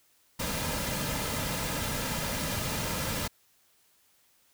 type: noise with comb filter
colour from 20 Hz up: pink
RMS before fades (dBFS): -32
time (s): 0.39-3.28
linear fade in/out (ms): 10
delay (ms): 2.7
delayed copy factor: -0.5
effects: white hiss -66 dBFS RMS until 4.53 s